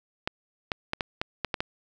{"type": "clicks", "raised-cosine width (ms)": 0.3, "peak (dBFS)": -11, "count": 8, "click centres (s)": [0.275, 0.718, 0.934, 1.008, 1.215, 1.447, 1.542, 1.605], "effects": []}